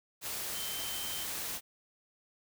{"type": "tone in noise", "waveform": "sine", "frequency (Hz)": 3108, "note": "G7", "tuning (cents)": -16, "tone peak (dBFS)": -42, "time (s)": [0.52, 1.27], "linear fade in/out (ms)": 50, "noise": "white", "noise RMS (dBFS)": -38, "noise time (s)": [0.21, 1.61], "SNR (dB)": -7, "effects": []}